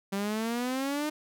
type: exponential sweep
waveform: sawtooth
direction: up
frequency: 194.2 to 307.4 Hz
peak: -25 dBFS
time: 0.12-1.1 s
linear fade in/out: 10 ms
effects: none